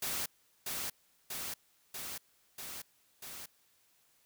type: noise with echo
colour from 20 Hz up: white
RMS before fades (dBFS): -36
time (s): 0.02-0.26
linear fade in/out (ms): 5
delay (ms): 640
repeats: 5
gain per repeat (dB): -2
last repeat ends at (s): 3.46
effects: white hiss -70 dBFS RMS until 4.25 s